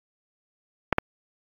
clicks, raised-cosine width 0.5 ms, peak -4 dBFS, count 2, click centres 0.927 / 0.984 s, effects AAC 64 kbps

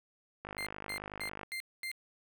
click train, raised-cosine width 0.5 ms, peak -26 dBFS, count 51, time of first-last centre 0.45-1.432 s, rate 50.9 Hz
35% pulse tone bursts, 2093 Hz, C7, in tune, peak -35 dBFS, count 5, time 0.58-1.915 s, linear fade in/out 0 ms, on 83 ms, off 230 ms
effects none

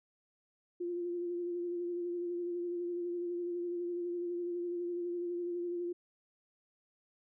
sine tone with vibrato, 349.2 Hz, F4, in tune, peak -34 dBFS, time 0.8-5.93 s, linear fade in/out 10 ms, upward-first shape sine, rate 12 Hz, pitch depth 25 cents each way, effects none

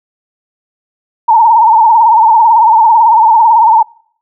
sine tone with vibrato, 903 Hz, A5, 45 cents sharp, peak -3 dBFS, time 1.28-3.83 s, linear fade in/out 10 ms, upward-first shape sine, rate 18 Hz, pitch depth 91 cents each way, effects noise-tail reverb RT60 0.6 s tail -25 dB re dry

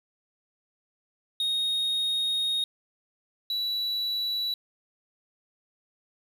triangle tone pair in turn, 3729 / 3935 Hz, A#7 / B7, 0 / -7 cents, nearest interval minor second, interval 93 cents, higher second, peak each -23 / -25 dBFS, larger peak first, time 1.4-2.64 / 3.5-4.54 s, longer first, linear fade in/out 2 ms, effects 9-bit

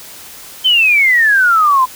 sine exponential sweep, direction down, 3136 to 1000 Hz, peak -7 dBFS, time 0.64-1.86 s, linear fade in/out 20 ms, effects white hiss -34 dBFS RMS until 1.95 s

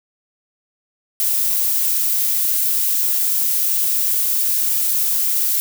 violet noise, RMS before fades -18 dBFS, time 1.2-5.6 s, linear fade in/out 0 ms, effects none

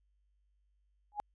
sine tone with exponential growth, 830.6 Hz, G#5, in tune, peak -29 dBFS, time 1.12-1.2 s, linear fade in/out 0 ms, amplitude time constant 17 ms, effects added 50 Hz sine -70 dBFS peak until 1.34 s + resampled to 22050 Hz

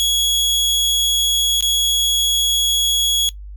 sawtooth tone with dropouts, 3342 Hz, G#7, 10 cents sharp, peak -12 dBFS, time 0-3.29 s, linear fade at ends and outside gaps 0 ms, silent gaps 1.608-1.625 s, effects noise-tail reverb RT60 0.1 s tail -18 dB re dry + added 50 Hz sine -31 dBFS peak until 3.56 s

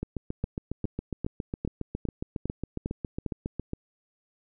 two click trains, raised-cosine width 3 ms, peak -17 / -18 dBFS, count 8 / 28, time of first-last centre 0.44-3.263 / 0.03-3.734 s, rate 2.48 / 7.29 Hz, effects none

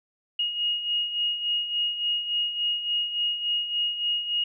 sine beating tone pair, 2870 / 2873.5 Hz, F7 / F7, +47 / +49 cents, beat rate 3.5 Hz, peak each -32 / -25 dBFS, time 0.39-4.44 s, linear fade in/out 5 ms, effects none

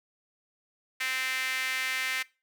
sawtooth tone with high-pass filter, 260 Hz, C4, 11 cents flat, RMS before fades -31 dBFS, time 1-2.23 s, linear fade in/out 10 ms, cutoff 2000 Hz, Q 3.3, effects noise-tail reverb RT60 0.3 s tail -22 dB re dry

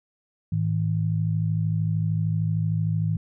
sine tone pair together, 106.7 / 159.87 Hz, G#2 / D#3, +47 / +47 cents, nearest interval perfect fifth, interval 700 cents, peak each -24 dBFS, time 0.52-3.17 s, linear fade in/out 5 ms, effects none

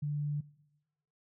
sine tone, 146.83 Hz, D3, in tune, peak -31 dBFS, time 0.02-0.41 s, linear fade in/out 10 ms, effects noise-tail reverb RT60 1.0 s tail -21 dB re dry

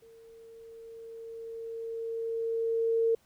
sine tone with level ramp, 455.7 Hz, A#4, 39 cents flat, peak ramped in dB -52 to -22 dBFS, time 0.02-3.15 s, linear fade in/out 5 ms, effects pink hiss -67 dBFS RMS until 3.25 s

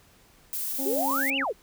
violet noise, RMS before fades -31 dBFS, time 0.53-1.3 s, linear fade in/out 0 ms
harmonic tone, 272 Hz, C#4, 33 cents flat, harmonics 1 / 2 / 3, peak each -31 / -37 / -43 dBFS, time 0.78-1.45 s, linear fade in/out 20 ms
sine exponential two-way sweep, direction up then down, 356 to 3029 to 356 Hz, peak -25 dBFS, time 0.85-1.53 s, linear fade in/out 20 ms, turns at 1.37 s
effects pink hiss -58 dBFS RMS until 1.62 s

